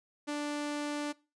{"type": "tone", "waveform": "sawtooth", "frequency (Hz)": 293.7, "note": "D4", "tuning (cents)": 0, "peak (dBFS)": -29, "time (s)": [0.27, 1.13], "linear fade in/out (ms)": 20, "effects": ["noise-tail reverb RT60 0.3 s tail -21 dB re dry", "resampled to 22050 Hz"]}